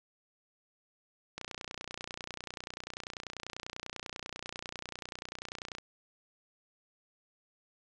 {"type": "click train", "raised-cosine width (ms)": 0.2, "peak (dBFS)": -22, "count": 134, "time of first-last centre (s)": [1.38, 5.784], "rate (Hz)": 30.2, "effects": ["resampled to 22050 Hz"]}